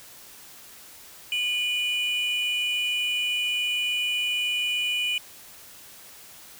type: tone pair together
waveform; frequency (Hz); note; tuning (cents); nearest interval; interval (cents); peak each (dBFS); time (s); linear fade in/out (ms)
triangle; 2453 / 2960; D#7 / F#7; -25 / 0; minor third; 325; -25; 1.32-5.18; 2
effects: white hiss -47 dBFS RMS until 6.59 s